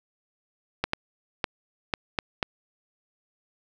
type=clicks; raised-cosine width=0.3 ms; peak=-8 dBFS; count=6; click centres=0.84 / 0.934 / 1.442 / 1.938 / 2.188 / 2.428 s; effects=none